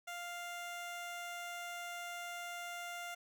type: tone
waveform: 15% pulse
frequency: 698.5 Hz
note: F5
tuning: in tune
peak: -36 dBFS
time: 0.07-3.15 s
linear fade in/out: 10 ms
effects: none